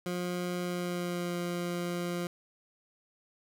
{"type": "tone with pitch glide", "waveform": "20% pulse", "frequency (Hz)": [177.9, 174.94], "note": ["F3", "F3"], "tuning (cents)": [32, 3], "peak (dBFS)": -27, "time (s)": [0.06, 2.27], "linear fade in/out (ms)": 2, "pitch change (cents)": -29, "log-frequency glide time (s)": [0.6, 1.36], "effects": []}